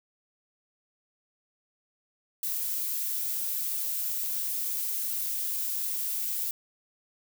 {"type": "noise", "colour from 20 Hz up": "violet", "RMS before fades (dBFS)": -31, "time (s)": [2.43, 6.51], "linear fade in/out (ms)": 2, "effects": []}